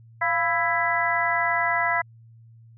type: harmonic tone with a mistuned harmonic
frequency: 331.4 Hz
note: E4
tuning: 9 cents sharp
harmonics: 2 / 3 / 4 / 5 / 6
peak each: -27 / -26 / -29 / -28 / -25 dBFS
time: 0.21-2.02 s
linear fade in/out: 10 ms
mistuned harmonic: 2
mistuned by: +74 cents
effects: added 114 Hz sine -47 dBFS peak until 2.77 s